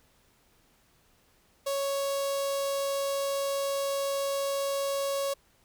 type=tone with notch filter; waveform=sawtooth; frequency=554.4 Hz; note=C#5; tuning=in tune; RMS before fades=-30 dBFS; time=1.66-5.34 s; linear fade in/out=10 ms; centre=1900 Hz; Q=0.86; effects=pink hiss -65 dBFS RMS until 5.64 s